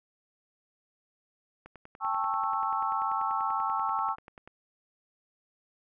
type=click train; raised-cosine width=0.5 ms; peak=-32 dBFS; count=30; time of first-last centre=1.66-4.476 s; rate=10.3 Hz
type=chord; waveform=sine; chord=A dominant seventh; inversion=third; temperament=just; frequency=792 / 880 / 1100 / 1320 Hz; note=G5 / A5 / C#6 / E6; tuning=+18 / 0 / -14 / +2 cents; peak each=-34 / -32 / -32 / -32 dBFS; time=2-4.16 s; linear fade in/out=50 ms
effects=none